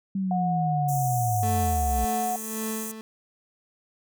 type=linear sweep; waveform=sine; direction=down; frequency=196 to 57.3 Hz; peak=-24 dBFS; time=0.15-2.05 s; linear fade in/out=5 ms
type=tone; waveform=sine; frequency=729 Hz; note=F#5; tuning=26 cents flat; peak=-25 dBFS; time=0.31-2.36 s; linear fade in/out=2 ms
type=high-pass noise; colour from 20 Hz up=pink; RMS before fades=-36 dBFS; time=0.88-2.92 s; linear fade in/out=10 ms; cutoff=5900 Hz; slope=96 dB/octave
type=tone with tremolo; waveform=30% pulse; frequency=220 Hz; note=A3; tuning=in tune; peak=-26 dBFS; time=1.43-3.01 s; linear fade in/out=0 ms; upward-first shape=sine; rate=1.8 Hz; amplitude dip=65%
effects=none